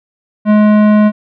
sine tone with tanh clipping, 211.1 Hz, G#3, 29 cents sharp, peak -7 dBFS, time 0.45-1.12 s, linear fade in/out 50 ms, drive 16 dB, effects none

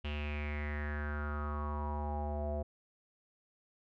square tone with low-pass filter sweep, 74.1 Hz, D2, 16 cents sharp, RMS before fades -37 dBFS, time 0.04-2.63 s, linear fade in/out 10 ms, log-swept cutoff 2900 to 620 Hz, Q 7, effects none

